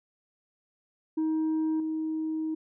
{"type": "tone with level steps", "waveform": "sine", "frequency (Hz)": 315.7, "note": "D#4", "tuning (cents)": 25, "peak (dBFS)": [-22, -27], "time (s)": [1.17, 2.55], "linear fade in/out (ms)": 10, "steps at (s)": 1.8, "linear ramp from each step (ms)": 2, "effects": ["tanh soft clip ceiling -24 dBFS"]}